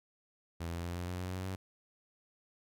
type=tone with pitch steps; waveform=sawtooth; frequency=84 / 85.42 / 86.86 / 88.33 / 89.82 / 91.34 / 92.88 / 94.45 Hz; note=E2 / F2 / F2 / F2 / F2 / F#2 / F#2 / F#2; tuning=+33 / -38 / -9 / +20 / +49 / -22 / +7 / +36 cents; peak=-33 dBFS; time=0.6-1.56 s; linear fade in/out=10 ms; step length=120 ms; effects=none